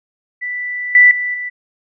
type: tone with level steps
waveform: sine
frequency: 1976 Hz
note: B6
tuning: in tune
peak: -20 / -4 / -17 / -21 dBFS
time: 0.41-1.5 s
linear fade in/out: 20 ms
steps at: 0.95 / 1.11 / 1.34 s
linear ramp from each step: 2 ms
effects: none